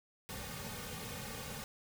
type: noise with comb filter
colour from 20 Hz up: pink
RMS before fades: -44 dBFS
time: 0.29-1.64 s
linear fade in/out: 0 ms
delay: 3 ms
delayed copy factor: -0.9
effects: none